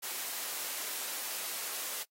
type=high-pass noise; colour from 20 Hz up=white; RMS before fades=-38 dBFS; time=0.02-2.04 s; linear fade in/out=20 ms; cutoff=390 Hz; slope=12 dB/octave; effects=noise-tail reverb RT60 0.1 s tail -22 dB re dry + AAC 48 kbps